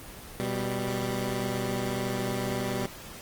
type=tone pair together; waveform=15% pulse; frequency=123.47 / 196 Hz; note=B2 / G3; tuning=0 / 0 cents; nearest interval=minor sixth; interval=800 cents; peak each=-25 dBFS; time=0.4-2.86 s; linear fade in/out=0 ms; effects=pink hiss -44 dBFS RMS until 3.21 s + Opus 24 kbps